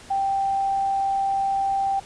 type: tone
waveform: sine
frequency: 784 Hz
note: G5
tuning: in tune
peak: -20 dBFS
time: 0.1-2 s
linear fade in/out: 10 ms
effects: pink hiss -45 dBFS RMS until 2.05 s + resampled to 22050 Hz